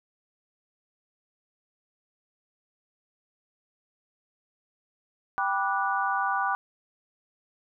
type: chord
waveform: sine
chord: G major seventh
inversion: none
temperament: just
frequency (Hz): 784 / 980 / 1176 / 1470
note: G5 / B5 / D6 / F#6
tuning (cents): 0 / -14 / +2 / -12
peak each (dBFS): -29 / -31 / -29 / -30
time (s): 5.38-6.55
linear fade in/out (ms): 0
effects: none